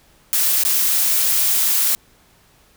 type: noise with dropouts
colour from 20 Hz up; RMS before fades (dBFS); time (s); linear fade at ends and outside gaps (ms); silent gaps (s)
blue; -17; 0.33-1.95; 0; 0.636-0.65
effects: pink hiss -54 dBFS RMS until 2.76 s